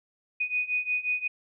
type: beating tone pair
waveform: sine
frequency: 2481 / 2486.6 Hz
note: D#7 / D#7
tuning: -6 / -2 cents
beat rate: 5.6 Hz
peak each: -30 / -28 dBFS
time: 0.4-1.28 s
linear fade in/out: 10 ms
effects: none